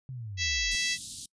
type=linear sweep; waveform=sine; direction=down; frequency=134.9 to 37.36 Hz; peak=-36 dBFS; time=0.09-0.75 s; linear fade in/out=0 ms
type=harmonic tone; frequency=659.3 Hz; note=E5; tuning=in tune; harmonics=3 / 4 / 5 / 6 / 7 / 8 / 9 / 10; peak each=-33 / -34 / -35 / -36 / -36 / -37 / -38 / -38 dBFS; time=0.37-0.98 s; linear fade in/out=50 ms
type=band-stop noise; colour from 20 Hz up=white; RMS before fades=-38 dBFS; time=0.71-1.26 s; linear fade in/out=5 ms; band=280 to 3400 Hz; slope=48 dB/octave
effects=noise-tail reverb RT60 0.1 s tail -26 dB re dry + resampled to 22050 Hz